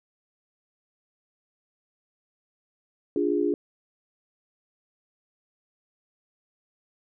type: chord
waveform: sine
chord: D diminished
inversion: none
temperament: equal with one note detuned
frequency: 293.7 / 349.2 / 412.2 Hz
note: D4 / F4 / Ab4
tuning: 0 / 0 / -13 cents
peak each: -26 dBFS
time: 3.16-3.54 s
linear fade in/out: 2 ms
effects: none